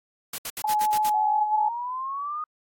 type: noise bursts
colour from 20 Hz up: white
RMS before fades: -32 dBFS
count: 7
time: 0.33-1.097 s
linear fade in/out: 5 ms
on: 53 ms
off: 66 ms
type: tone with vibrato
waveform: sine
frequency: 850 Hz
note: G#5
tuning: 40 cents sharp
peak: -20 dBFS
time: 0.64-1.69 s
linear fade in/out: 5 ms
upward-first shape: sine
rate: 5.8 Hz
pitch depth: 9 cents each way
type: exponential sweep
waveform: sine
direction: up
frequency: 740 to 1245 Hz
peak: -28 dBFS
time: 1.14-2.44 s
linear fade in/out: 2 ms
effects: AAC 64 kbps